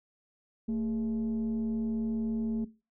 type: tone with frequency modulation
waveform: sine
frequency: 224.1 Hz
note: A3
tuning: 32 cents sharp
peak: -27 dBFS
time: 0.68-2.65 s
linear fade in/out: 10 ms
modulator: 187 Hz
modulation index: 0.34
effects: noise-tail reverb RT60 0.3 s tail -19 dB re dry + tanh soft clip ceiling -25 dBFS